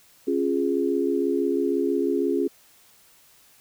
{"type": "chord", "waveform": "sine", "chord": "Db major", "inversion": "none", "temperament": "equal with one note detuned", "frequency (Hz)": [273.2, 349.2, 415.3], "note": ["Db4", "F4", "Ab4"], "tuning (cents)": [-25, 0, 0], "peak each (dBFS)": -25, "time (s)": [0.27, 2.48], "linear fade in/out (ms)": 10, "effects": ["white hiss -56 dBFS RMS until 3.6 s"]}